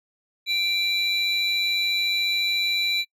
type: tone pair together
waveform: triangle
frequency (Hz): 2349 / 3957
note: D7 / B7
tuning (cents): 0 / +3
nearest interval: major sixth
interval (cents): 903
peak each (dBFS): -23 / -21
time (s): 0.46-3.05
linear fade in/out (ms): 50
effects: noise-tail reverb RT60 0.1 s tail -26 dB re dry + tanh soft clip ceiling -13 dBFS